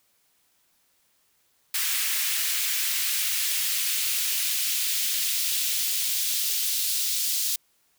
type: noise with high-pass filter sweep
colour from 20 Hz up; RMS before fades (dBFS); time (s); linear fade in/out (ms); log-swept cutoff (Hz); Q
white; -26; 1.74-7.56; 5; 1900 to 4000; 1.2
effects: white hiss -67 dBFS RMS until 7.98 s